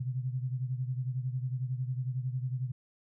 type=beating tone pair; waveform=sine; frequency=125.5 / 136.5 Hz; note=B2 / C#3; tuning=+28 / -26 cents; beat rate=11 Hz; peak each=-32 / -37 dBFS; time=0-2.72 s; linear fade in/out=10 ms; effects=none